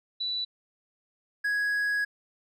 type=tone pair in turn; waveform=sine / triangle; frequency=3958 / 1664.1 Hz; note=B7 / G#6; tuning=+3 / +3 cents; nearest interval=octave + minor third; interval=1500 cents; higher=first; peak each=-28 / -23 dBFS; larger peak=second; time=0.2-0.45 / 1.44-2.05 s; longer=second; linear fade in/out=10 ms; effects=none